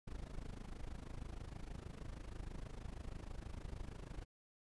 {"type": "noise with amplitude modulation", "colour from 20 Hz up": "brown", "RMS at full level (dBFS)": -44, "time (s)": [0.07, 4.25], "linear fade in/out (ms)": 10, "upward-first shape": "sine", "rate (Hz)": 26.3, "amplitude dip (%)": 85, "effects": ["resampled to 24000 Hz"]}